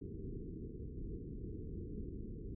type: low-pass noise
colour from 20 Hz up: pink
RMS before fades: -45 dBFS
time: 0.01-2.55 s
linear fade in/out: 10 ms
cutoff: 450 Hz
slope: 96 dB/octave
effects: none